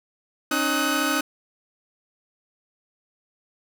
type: tone cluster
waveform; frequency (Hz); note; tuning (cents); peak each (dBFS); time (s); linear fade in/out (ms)
sawtooth; 272.5 / 305.9 / 1264 / 1498; C#4 / D#4 / D#6 / F#6; -29 / -29 / +27 / +21; -23; 0.51-1.21; 5
effects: none